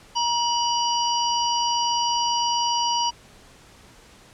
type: harmonic tone with a mistuned harmonic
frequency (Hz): 949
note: A#5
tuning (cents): +31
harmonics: 1 / 3 / 5 / 6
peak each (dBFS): -22 / -27 / -29 / -30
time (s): 0.15-3.11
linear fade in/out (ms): 20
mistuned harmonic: 3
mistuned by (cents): +63
effects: pink hiss -50 dBFS RMS until 4.33 s + low-pass 9000 Hz 12 dB/octave